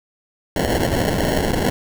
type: noise with sample-and-hold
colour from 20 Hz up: violet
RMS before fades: -19 dBFS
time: 0.56-1.7 s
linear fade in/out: 5 ms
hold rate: 1225 Hz
effects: none